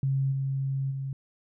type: tone with level steps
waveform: sine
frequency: 135.6 Hz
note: C#3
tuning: 38 cents flat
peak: -23 / -26 / -30 dBFS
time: 0.03-1.13 s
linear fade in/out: 2 ms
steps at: 0.31 / 0.9 s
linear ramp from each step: 20 ms
effects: none